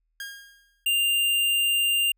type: tone with exponential decay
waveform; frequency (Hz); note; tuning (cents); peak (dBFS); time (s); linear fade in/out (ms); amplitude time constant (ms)
sawtooth; 1622; G#6; -41; -28; 0.2-0.85; 2; 140
type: tone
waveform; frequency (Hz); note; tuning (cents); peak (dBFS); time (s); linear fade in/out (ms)
square; 2794; F7; 0; -21; 0.86-2.12; 5
effects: added 40 Hz sine -70 dBFS peak until 2.17 s